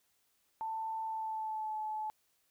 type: tone with pitch glide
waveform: sine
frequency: 888 to 862.2 Hz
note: A5 to A5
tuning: +16 to -35 cents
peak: -35 dBFS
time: 0.61-2.1 s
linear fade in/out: 0 ms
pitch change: -51 cents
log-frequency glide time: 1.04-1.77 s
effects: white hiss -75 dBFS RMS until 2.5 s